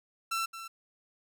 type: tone with echo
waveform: sawtooth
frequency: 1342 Hz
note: E6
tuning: 31 cents sharp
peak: -26 dBFS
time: 0.31-0.46 s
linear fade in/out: 10 ms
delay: 220 ms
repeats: 1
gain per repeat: -11 dB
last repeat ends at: 0.68 s
effects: none